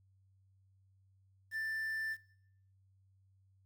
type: tone with quantisation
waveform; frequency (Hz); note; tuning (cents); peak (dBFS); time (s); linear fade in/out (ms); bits
triangle; 1772; A6; +12; -34; 1.51-2.17; 50; 10
effects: noise-tail reverb RT60 0.7 s tail -19 dB re dry + added 96 Hz sine -66 dBFS peak until 3.65 s